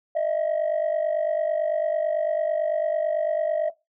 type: tone pair together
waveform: sine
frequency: 615 / 664 Hz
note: D#5 / E5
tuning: -20 / +12 cents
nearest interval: minor second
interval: 132 cents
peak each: -22 / -22 dBFS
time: 0.15-3.7 s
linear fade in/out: 10 ms
effects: noise-tail reverb RT60 0.2 s tail -19 dB re dry + tanh soft clip ceiling -18 dBFS